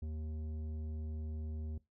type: tone with tanh clipping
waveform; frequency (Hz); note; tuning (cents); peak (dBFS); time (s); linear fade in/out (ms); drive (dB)
sine; 77.78; D#2; 0; -40; 0.02-1.78; 5; 11
effects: noise-tail reverb RT60 0.2 s tail -20 dB re dry